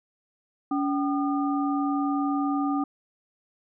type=tone cluster; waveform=sine; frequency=283.2 / 770 / 1214 Hz; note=C#4 / G5 / D#6; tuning=+37 / -31 / -43 cents; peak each=-24 / -31 / -32 dBFS; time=0.71-2.84 s; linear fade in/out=5 ms; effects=none